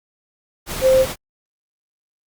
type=tone in noise; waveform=sine; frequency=523.3 Hz; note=C5; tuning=in tune; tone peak=-10 dBFS; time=0.81-1.06 s; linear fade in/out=50 ms; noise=pink; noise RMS=-27 dBFS; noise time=0.66-1.16 s; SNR=+14 dB; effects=Opus 48 kbps